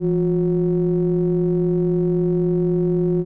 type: ring-modulated tone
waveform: triangle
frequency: 95.3 Hz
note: G2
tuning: 48 cents flat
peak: -11 dBFS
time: 0-3.25 s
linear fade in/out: 50 ms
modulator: 264 Hz
effects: none